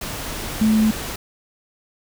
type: tone in noise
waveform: sine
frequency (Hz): 217.8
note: A3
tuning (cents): -17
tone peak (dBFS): -13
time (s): 0.61-0.91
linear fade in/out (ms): 5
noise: pink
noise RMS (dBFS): -29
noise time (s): 0.01-1.16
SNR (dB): +13
effects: none